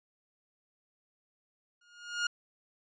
sawtooth tone with exponential growth, 1426 Hz, F6, 36 cents sharp, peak -23 dBFS, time 1.81-2.27 s, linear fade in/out 5 ms, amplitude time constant 100 ms, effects resampled to 16000 Hz

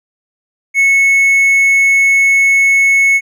triangle tone, 2200 Hz, C#7, 14 cents flat, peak -5 dBFS, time 0.74-3.21 s, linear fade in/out 50 ms, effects none

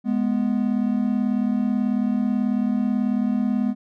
triangle tone pair together, 208.6 / 246.9 Hz, G#3 / B3, +8 / 0 cents, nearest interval minor third, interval 292 cents, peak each -20 dBFS, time 0.04-3.75 s, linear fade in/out 50 ms, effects none

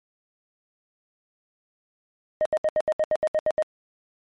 sine tone bursts, 620 Hz, D#5, 6 cents flat, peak -16 dBFS, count 11, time 2.41-3.624 s, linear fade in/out 0 ms, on 44 ms, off 73 ms, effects tanh soft clip ceiling -17 dBFS + MP3 48 kbps

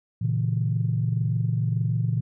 sine tone cluster, 115.5 / 137.3 / 162.3 Hz, A#2 / C#3 / E3, -16 / -16 / -27 cents, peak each -23 / -28 / -27 dBFS, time 0.21-2.21 s, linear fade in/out 10 ms, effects tanh soft clip ceiling -12 dBFS

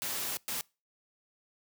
white noise bursts at uneven times, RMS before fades -35 dBFS, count 2, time 0.02-0.37 / 0.48-0.61 s, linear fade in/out 0 ms, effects noise-tail reverb RT60 0.3 s tail -25 dB re dry + high-pass 100 Hz 12 dB/octave

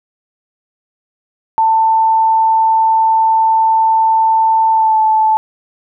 sine tone with pitch glide, 890 to 873.7 Hz, A5 to A5, +20 to -12 cents, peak -8 dBFS, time 1.58-5.37 s, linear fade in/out 0 ms, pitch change -32 cents, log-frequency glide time 4.72-4.98 s, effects none

